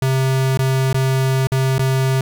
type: tone with dropouts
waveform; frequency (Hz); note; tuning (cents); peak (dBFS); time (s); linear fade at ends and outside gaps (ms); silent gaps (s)
square; 132.4; C3; +21; -15; 0.02-2.21; 2; 0.574-0.59 / 0.93-0.944 / 1.471-1.519 / 1.782-1.793
effects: none